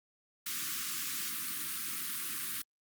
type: band-stop noise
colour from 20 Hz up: white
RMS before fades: -37 dBFS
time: 0.46-2.62 s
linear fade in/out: 5 ms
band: 350 to 1100 Hz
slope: 96 dB/octave
effects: high-pass 150 Hz 12 dB/octave + Opus 48 kbps